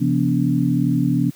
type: tone cluster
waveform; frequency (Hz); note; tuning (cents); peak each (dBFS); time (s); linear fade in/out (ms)
sine; 133 / 170.8 / 243.3 / 285.9; C3 / F3 / B3 / D4; +29 / -38 / -26 / -46; -21; 0-1.31; 20
effects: white hiss -49 dBFS RMS until 1.35 s